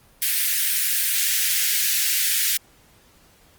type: high-pass noise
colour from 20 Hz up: white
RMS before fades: -21 dBFS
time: 0.22-2.57 s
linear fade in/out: 2 ms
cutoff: 1600 Hz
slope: 48 dB/octave
effects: pink hiss -55 dBFS RMS until 3.58 s + Opus 32 kbps